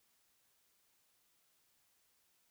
silence, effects white hiss -75 dBFS RMS until 2.5 s

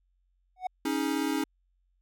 triangle tone with exponential growth, 740 Hz, F#5, in tune, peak -23 dBFS, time 0.56-0.67 s, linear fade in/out 5 ms, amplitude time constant 22 ms
square chord, C# suspended second, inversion none, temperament equal with one note detuned, 277.2 / 314.9 / 415.3 Hz, C#4 / D#4 / G#4, 0 / +21 / 0 cents, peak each -31 / -31 / -37 dBFS, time 0.85-1.44 s, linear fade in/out 5 ms
effects added 45 Hz sine -68 dBFS peak until 2.01 s

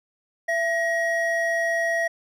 triangle tone pair together, 670 / 1895 Hz, E5 / A#6, +28 / +28 cents, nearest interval octave + tritone, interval 1800 cents, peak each -22 dBFS, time 0.48-2.08 s, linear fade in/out 10 ms, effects none

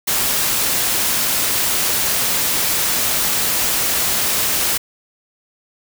white noise, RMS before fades -18 dBFS, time 0.07-4.78 s, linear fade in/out 10 ms, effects none

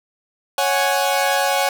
sawtooth chord, C# suspended fourth, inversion none, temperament equal, 554.4 / 740 / 830.6 Hz, C#5 / F#5 / G#5, 0 / 0 / 0 cents, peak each -17 dBFS, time 0.58-1.69 s, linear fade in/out 2 ms, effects none

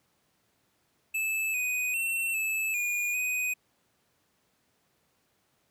square tone with pitch steps, 2619 / 2493 / 2705 / 2613 / 2436 / 2496 Hz, E7 / D#7 / E7 / E7 / D#7 / D#7, -12 / +3 / +44 / -16 / -37 / +5 cents, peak -28 dBFS, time 1.14-3.54 s, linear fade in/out 10 ms, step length 400 ms, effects pink hiss -71 dBFS RMS until 5.7 s + high-pass 100 Hz 12 dB/octave

